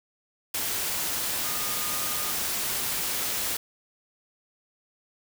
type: tone in noise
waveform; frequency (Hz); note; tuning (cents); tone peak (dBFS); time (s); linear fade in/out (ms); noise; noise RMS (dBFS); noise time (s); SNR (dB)
sine; 1224; D#6; -29; -39; 1.44-2.32; 5; white; -29; 0.54-3.57; -13
effects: none